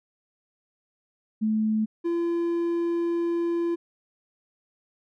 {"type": "tone pair in turn", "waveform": ["sine", "triangle"], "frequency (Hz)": [217.1, 340.5], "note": ["A3", "F4"], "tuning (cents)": [-23, -44], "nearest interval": "minor sixth", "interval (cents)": 779, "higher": "second", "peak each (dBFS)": -21, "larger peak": "neither", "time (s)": [[1.41, 1.86], [2.04, 3.76]], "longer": "second", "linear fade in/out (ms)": 20, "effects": []}